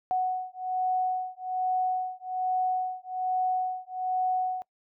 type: beating tone pair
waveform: sine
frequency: 740 / 741.2 Hz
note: F#5 / F#5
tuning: 0 / +3 cents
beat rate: 1.2 Hz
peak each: -29 dBFS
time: 0.11-4.62 s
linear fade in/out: 0 ms
effects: noise-tail reverb RT60 0.1 s tail -23 dB re dry